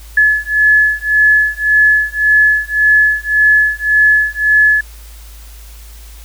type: beating tone pair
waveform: sine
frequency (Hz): 1711 / 1712.8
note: A6 / A6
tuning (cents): -49 / -47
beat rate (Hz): 1.8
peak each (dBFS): -11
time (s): 0.17-4.81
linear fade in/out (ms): 5
effects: added 54 Hz sine -32 dBFS peak until 6.24 s + white hiss -41 dBFS RMS until 6.24 s